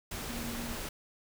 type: tone in noise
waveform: sine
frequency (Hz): 234.9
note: A#3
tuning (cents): +13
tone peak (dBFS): -40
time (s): 0.28-0.76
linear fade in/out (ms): 5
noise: pink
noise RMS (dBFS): -39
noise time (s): 0.11-0.89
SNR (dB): -4
effects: none